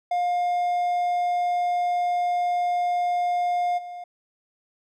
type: tone with level steps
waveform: triangle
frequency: 709 Hz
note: F5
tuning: 26 cents sharp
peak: -19 / -32 dBFS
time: 0.11-4.04 s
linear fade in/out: 5 ms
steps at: 3.77 s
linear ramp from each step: 20 ms
effects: none